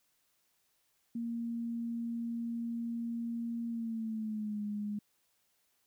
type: tone with pitch glide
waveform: sine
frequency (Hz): 233.1 to 207.7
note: A#3 to G#3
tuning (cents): 0 to 0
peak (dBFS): -34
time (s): 1.15-4.99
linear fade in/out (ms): 5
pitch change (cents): -200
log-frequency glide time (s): 3.68-4.62
effects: white hiss -75 dBFS RMS until 5.86 s